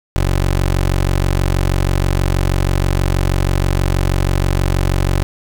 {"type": "tone", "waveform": "20% pulse", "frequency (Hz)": 46.25, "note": "F#1", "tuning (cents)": 0, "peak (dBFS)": -8, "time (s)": [0.16, 5.23], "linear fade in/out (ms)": 0, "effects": []}